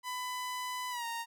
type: tone with pitch glide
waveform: sawtooth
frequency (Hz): 1000 to 927.7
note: B5 to A#5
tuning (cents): +21 to -9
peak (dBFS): -32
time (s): 0.03-1.26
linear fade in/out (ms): 50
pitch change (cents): -130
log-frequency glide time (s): 0.9-1.05
effects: none